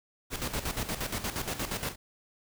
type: noise with tremolo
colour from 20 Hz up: pink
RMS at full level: -32 dBFS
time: 0.3-1.96 s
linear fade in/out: 50 ms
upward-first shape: square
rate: 8.5 Hz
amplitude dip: 65%
effects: none